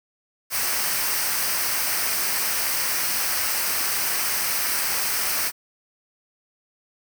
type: noise with comb filter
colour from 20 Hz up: white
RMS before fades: -24 dBFS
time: 0.5-5.52 s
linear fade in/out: 50 ms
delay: 0.28 ms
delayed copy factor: -0.55
effects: none